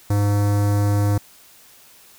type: tone with notch filter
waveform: square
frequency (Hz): 102.2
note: G#2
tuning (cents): -27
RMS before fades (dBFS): -18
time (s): 0.1-1.18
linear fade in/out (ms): 5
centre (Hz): 2900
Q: 0.53
effects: white hiss -49 dBFS RMS until 2.18 s